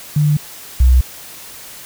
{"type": "tone pair in turn", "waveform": "sine", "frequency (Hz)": [148.9, 63.08], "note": ["D3", "B1"], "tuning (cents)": [24, 37], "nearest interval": "octave + minor third", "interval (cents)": 1487, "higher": "first", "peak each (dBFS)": [-10, -6], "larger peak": "second", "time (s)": [[0.16, 0.37], [0.8, 1.01]], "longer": "neither", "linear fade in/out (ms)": 5, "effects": ["white hiss -35 dBFS RMS until 1.85 s"]}